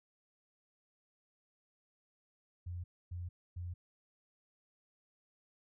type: tone bursts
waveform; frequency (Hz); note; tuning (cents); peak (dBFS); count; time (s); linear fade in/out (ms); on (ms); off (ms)
sine; 88; F2; +14; -39; 3; 2.66-3.74; 10; 180; 270
effects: none